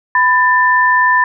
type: tone pair together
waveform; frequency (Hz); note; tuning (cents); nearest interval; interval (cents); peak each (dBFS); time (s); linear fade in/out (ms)
sine; 997.9 / 1778; B5 / A6; +18 / +18; minor seventh; 1000; -11; 0.15-1.24; 2
effects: none